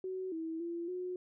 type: tone with pitch steps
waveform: sine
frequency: 374.2 / 324.2 / 340.4 / 363.2 Hz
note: F#4 / E4 / F4 / F#4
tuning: +20 / -29 / -44 / -32 cents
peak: -36 dBFS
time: 0.04-1.16 s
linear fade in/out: 2 ms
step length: 280 ms
effects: none